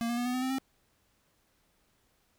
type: tone with pitch steps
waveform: square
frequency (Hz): 232.3 / 237.6 / 243 / 248.5 / 254.2 / 260 / 265.9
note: A#3 / A#3 / B3 / B3 / C4 / C4 / C4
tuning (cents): -6 / +33 / -28 / +11 / -50 / -11 / +28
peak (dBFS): -30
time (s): 0.01-0.584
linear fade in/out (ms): 0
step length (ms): 82
effects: pink hiss -71 dBFS RMS until 2.38 s